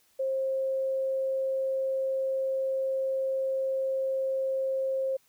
sine tone, 532 Hz, C5, 29 cents sharp, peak -26 dBFS, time 0.19-5.17 s, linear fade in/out 10 ms, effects white hiss -66 dBFS RMS until 5.28 s

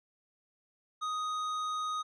triangle tone with tanh clipping, 1248 Hz, D#6, 5 cents sharp, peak -34 dBFS, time 1.01-2.03 s, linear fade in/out 20 ms, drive 17 dB, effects low-pass 8000 Hz 12 dB/octave

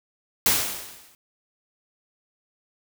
white noise with exponential decay, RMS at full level -17 dBFS, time 0.46-1.15 s, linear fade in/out 2 ms, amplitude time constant 150 ms, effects none

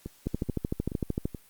two click trains, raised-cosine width 3 ms, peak -15 / -23 dBFS, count 14 / 4, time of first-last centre 0.27-1.255 / 0.06-1.348 s, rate 13.2 / 2.33 Hz, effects white hiss -59 dBFS RMS until 1.49 s + Opus 48 kbps

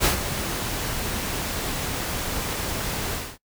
pink noise with ADSR envelope, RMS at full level -18 dBFS, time 0-3.38 s, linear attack 45 ms, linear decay 120 ms, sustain -10 dB, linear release 240 ms, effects noise-tail reverb RT60 0.1 s tail -22 dB re dry

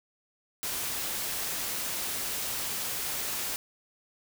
white noise, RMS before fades -33 dBFS, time 0.63-3.56 s, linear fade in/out 0 ms, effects none

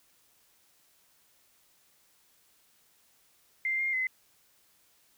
sine tone with pitch steps, 2093 / 2120 / 2042 Hz, C7 / C7 / C7, 0 / +22 / -43 cents, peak -27 dBFS, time 3.65-4.07 s, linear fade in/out 2 ms, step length 140 ms, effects white hiss -66 dBFS RMS until 5.17 s

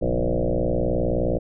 sine tone with frequency modulation, 250 Hz, B3, 21 cents sharp, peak -19 dBFS, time 0.01-1.39 s, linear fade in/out 20 ms, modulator 59.6 Hz, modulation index 6, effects none

